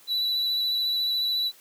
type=tone with vibrato; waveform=triangle; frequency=3951 Hz; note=B7; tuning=in tune; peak=-22 dBFS; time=0.07-1.52 s; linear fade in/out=50 ms; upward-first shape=square; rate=14 Hz; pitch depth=12 cents each way; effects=white hiss -54 dBFS RMS until 1.6 s + high-pass 200 Hz 12 dB/octave